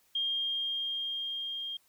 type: tone with level ramp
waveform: sine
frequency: 3216 Hz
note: G7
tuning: 44 cents sharp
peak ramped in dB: -28 to -35 dBFS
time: 0.15-1.77 s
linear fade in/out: 5 ms
effects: white hiss -68 dBFS RMS until 1.88 s